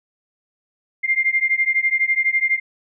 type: beating tone pair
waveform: sine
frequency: 2100 / 2112 Hz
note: C7 / C7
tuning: +6 / +16 cents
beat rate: 12 Hz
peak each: -19 dBFS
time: 1.03-2.6 s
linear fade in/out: 20 ms
effects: none